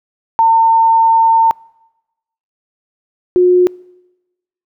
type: tone pair in turn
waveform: sine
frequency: 905 / 360.6 Hz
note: A5 / F#4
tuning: +48 / -45 cents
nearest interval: octave + major third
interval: 1593 cents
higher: first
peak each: -6 dBFS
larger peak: neither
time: 0.39-1.51 / 3.36-3.67 s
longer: first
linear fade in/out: 0 ms
effects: noise-tail reverb RT60 1.0 s tail -26 dB re dry